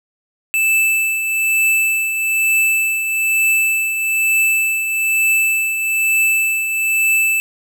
square tone with tremolo, 2637 Hz, E7, in tune, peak -12 dBFS, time 0.54-7.4 s, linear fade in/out 0 ms, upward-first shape triangle, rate 1.1 Hz, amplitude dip 55%, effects none

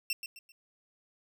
25% pulse tone with echo, 2706 Hz, E7, 45 cents sharp, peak -25 dBFS, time 0.1-0.13 s, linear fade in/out 2 ms, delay 130 ms, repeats 3, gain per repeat -9 dB, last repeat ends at 0.52 s, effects none

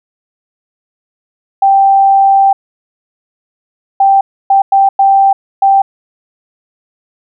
sine tone bursts at uneven times, 784 Hz, G5, in tune, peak -4 dBFS, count 6, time 1.62-2.53 / 4-4.21 / 4.5-4.62 / 4.72-4.89 / 4.99-5.33 / 5.62-5.82 s, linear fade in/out 5 ms, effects none

